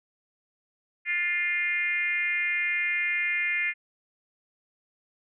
sine tone with frequency modulation, 2100 Hz, C7, 6 cents sharp, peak -24 dBFS, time 1.05-3.74 s, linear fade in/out 50 ms, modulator 341 Hz, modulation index 1, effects none

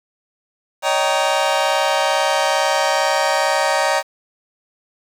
sawtooth chord, Eb dominant seventh, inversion third, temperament just, 560 / 622.3 / 777.8 / 933.4 Hz, Db5 / Eb5 / G5 / Bb5, +18 / 0 / -14 / +2 cents, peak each -17 dBFS, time 0.82-4.03 s, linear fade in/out 50 ms, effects low-pass 8000 Hz 12 dB/octave + 7-bit

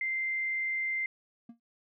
sine tone, 2087 Hz, C7, 5 cents flat, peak -29 dBFS, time 0.01-1.06 s, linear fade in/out 2 ms
triangle tone with exponential decay, 233.1 Hz, A#3, in tune, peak -39 dBFS, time 1.49-1.6 s, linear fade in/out 5 ms, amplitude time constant 22 ms
effects none

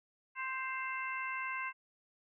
harmonic tone with a mistuned harmonic, 523.3 Hz, C5, in tune, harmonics 2 / 3 / 4 / 5, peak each -40 / -42 / -41 / -44 dBFS, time 0.35-1.73 s, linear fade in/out 50 ms, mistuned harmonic 5, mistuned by +38 cents, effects none

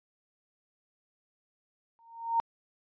sine tone with exponential growth, 921 Hz, A#5, 21 cents flat, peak -21 dBFS, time 1.99-2.4 s, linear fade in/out 0 ms, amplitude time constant 89 ms, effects resampled to 11025 Hz

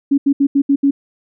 sine tone bursts at uneven times, 279.2 Hz, C#4, 13 cents sharp, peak -9 dBFS, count 6, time 0.11-0.18 / 0.26-0.33 / 0.4-0.47 / 0.55-0.62 / 0.69-0.76 / 0.83-0.91 s, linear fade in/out 10 ms, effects none

